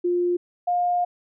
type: tone pair in turn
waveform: sine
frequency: 352.7 / 709.3 Hz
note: F4 / F5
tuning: +17 / +27 cents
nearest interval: octave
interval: 1210 cents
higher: second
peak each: -19 dBFS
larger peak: neither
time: 0.04-0.37 / 0.67-1.05 s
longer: second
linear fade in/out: 10 ms
effects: none